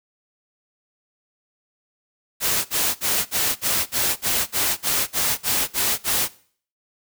white noise bursts, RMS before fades -21 dBFS, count 13, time 2.4-6.286 s, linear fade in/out 50 ms, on 250 ms, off 53 ms, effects noise-tail reverb RT60 0.5 s tail -20 dB re dry

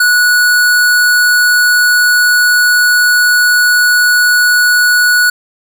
square tone, 1468 Hz, F#6, 14 cents flat, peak -7 dBFS, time 0-5.3 s, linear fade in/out 5 ms, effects none

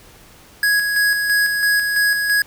square tone with tremolo, 1664 Hz, G#6, 3 cents sharp, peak -14 dBFS, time 0.63-2.42 s, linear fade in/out 2 ms, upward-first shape square, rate 3 Hz, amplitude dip 40%, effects pink hiss -46 dBFS RMS until 2.46 s

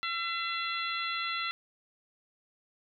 harmonic tone with a mistuned harmonic, 676 Hz, E5, 43 cents sharp, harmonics 2 / 3 / 4 / 5 / 6, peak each -35 / -37 / -38 / -39 / -40 dBFS, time 0.03-1.51 s, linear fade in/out 0 ms, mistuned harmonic 5, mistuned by +17 cents, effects none

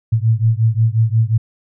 sine beating tone pair, 110 / 115.6 Hz, A2 / A#2, 0 / -14 cents, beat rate 5.6 Hz, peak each -14 / -15 dBFS, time 0.12-1.38 s, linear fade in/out 10 ms, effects none

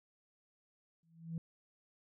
sine tone with exponential growth, 164.81 Hz, E3, in tune, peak -33 dBFS, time 1.03-1.38 s, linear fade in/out 2 ms, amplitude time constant 74 ms, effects tanh soft clip ceiling -33 dBFS

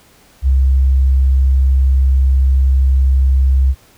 sine tone, 66.3 Hz, C2, 23 cents sharp, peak -8 dBFS, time 0.42-3.75 s, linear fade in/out 50 ms, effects pink hiss -48 dBFS RMS until 3.97 s

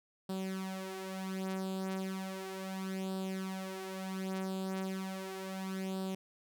sawtooth tone with flanger, 190 Hz, F#3, 46 cents sharp, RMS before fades -39 dBFS, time 0.29-6.15 s, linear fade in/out 5 ms, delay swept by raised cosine 0.23 to 5.53 ms, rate 0.35 Hz, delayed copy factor +0.7, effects none

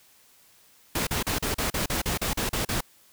pink noise bursts, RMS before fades -27 dBFS, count 12, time 0.95-2.808 s, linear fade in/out 5 ms, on 120 ms, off 38 ms, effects white hiss -58 dBFS RMS until 3.12 s

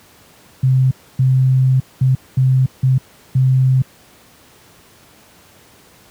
sine tone bursts at uneven times, 130.5 Hz, C3, 4 cents flat, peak -9 dBFS, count 6, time 0.63-0.91 / 1.19-1.8 / 2.01-2.15 / 2.37-2.66 / 2.83-2.98 / 3.35-3.82 s, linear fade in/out 5 ms, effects pink hiss -47 dBFS RMS until 6.1 s + high-pass 80 Hz 12 dB/octave

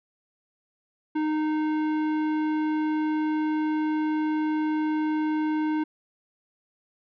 triangle tone with tanh clipping, 308.3 Hz, D#4, 16 cents flat, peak -25 dBFS, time 1.15-5.84 s, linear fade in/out 10 ms, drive 18 dB, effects none

